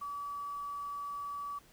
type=tone with quantisation; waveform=sine; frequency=1146 Hz; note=D6; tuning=43 cents flat; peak=-37 dBFS; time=0.01-1.59 s; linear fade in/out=10 ms; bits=10; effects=pink hiss -62 dBFS RMS until 1.72 s